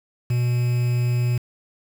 triangle tone with quantisation, 121.9 Hz, B2, 22 cents flat, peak -16 dBFS, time 0.3-1.38 s, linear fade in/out 5 ms, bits 6, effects none

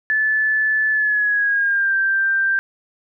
sine tone with pitch glide, 1738 to 1575.4 Hz, A6 to G6, -22 to +8 cents, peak -15 dBFS, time 0.1-2.59 s, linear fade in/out 0 ms, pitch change -170 cents, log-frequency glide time 0.91-1.95 s, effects none

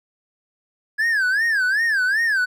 triangle tone with vibrato, 1661.2 Hz, G#6, in tune, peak -15 dBFS, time 0.98-2.46 s, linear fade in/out 20 ms, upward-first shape sine, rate 2.6 Hz, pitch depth 200 cents each way, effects none

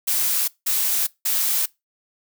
blue noise bursts, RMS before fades -21 dBFS, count 3, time 0.07-1.66 s, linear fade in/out 10 ms, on 410 ms, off 180 ms, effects noise-tail reverb RT60 0.2 s tail -22 dB re dry

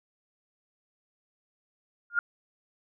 sine tone with exponential growth, 1413 Hz, F6, 20 cents sharp, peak -17 dBFS, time 2.1-2.19 s, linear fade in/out 2 ms, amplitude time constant 19 ms, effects none

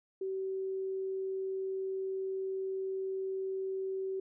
sine tone, 382.4 Hz, G4, 43 cents flat, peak -33 dBFS, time 0.21-4.2 s, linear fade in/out 5 ms, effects none

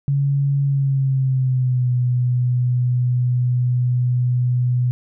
sine tone with pitch glide, 140 to 124.01 Hz, C#3 to B2, +18 to +8 cents, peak -15 dBFS, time 0.08-4.91 s, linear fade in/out 0 ms, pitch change -210 cents, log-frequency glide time 0.64-1.91 s, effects none

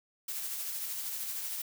blue noise with tremolo, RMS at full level -36 dBFS, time 0.28-1.62 s, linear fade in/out 5 ms, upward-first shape sine, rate 13 Hz, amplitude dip 30%, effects none

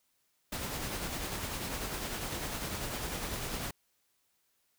pink noise with tremolo, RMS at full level -36 dBFS, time 0.52-3.71 s, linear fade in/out 5 ms, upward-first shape sine, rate 10 Hz, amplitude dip 35%, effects white hiss -75 dBFS RMS until 4.78 s

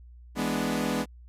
sawtooth chord, E dominant seventh, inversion none, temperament equal, 164.81 / 207.7 / 246.9 / 293.7 Hz, E3 / G#3 / B3 / D4, 0 / 0 / 0 / 0 cents, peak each -31 / -27 / -26 / -29 dBFS, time 0.35-1.06 s, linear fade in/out 50 ms, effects added 60 Hz sine -46 dBFS peak until 1.28 s + resampled to 32000 Hz

